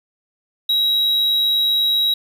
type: tone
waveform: triangle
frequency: 3852 Hz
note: B7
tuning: 44 cents flat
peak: -13 dBFS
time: 0.69-2.14 s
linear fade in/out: 5 ms
effects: 8-bit